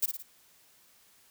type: noise with echo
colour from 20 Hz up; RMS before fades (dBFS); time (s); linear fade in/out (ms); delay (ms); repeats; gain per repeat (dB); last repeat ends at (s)
violet; -26; 0.02-0.06; 10; 56; 3; -6; 0.228
effects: white hiss -62 dBFS RMS until 1.3 s